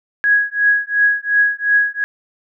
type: tone with tremolo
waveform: sine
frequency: 1661.2 Hz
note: G#6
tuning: in tune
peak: -8 dBFS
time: 0.24-2.04 s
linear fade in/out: 0 ms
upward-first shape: triangle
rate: 2.8 Hz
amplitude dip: 100%
effects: none